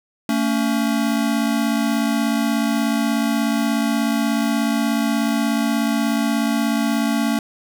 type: tone pair together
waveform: square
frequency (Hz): 224.7 / 281.3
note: A3 / C#4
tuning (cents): +37 / +26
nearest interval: major third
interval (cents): 389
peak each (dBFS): -20 / -22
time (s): 0.29-7.39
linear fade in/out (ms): 2
effects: none